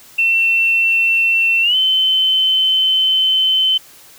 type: tone with pitch glide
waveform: sine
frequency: 2698 to 3064 Hz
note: E7 to G7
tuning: +40 to -40 cents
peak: -11 dBFS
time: 0.18-3.78 s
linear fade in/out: 10 ms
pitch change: +220 cents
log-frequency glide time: 1.62-1.76 s
effects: white hiss -43 dBFS RMS until 4.18 s